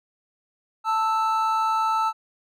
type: tone pair together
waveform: triangle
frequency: 885 / 1315.9 Hz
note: A5 / E6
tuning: +10 / -3 cents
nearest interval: perfect fifth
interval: 687 cents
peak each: -21 / -21 dBFS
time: 0.84-2.13 s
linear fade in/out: 50 ms
effects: none